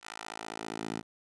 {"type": "tone with high-pass filter sweep", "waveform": "10% pulse", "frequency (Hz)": 55, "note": "A1", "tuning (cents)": 0, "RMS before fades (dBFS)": -40, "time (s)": [0.01, 1.03], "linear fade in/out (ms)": 50, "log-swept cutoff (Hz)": [1300, 200], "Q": 1, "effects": ["resampled to 22050 Hz", "10-bit"]}